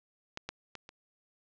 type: clicks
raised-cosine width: 0.2 ms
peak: -20 / -19 / -25 / -30 dBFS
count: 4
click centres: 0.374 / 0.49 / 0.753 / 0.891 s
effects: low-pass 6000 Hz 12 dB/octave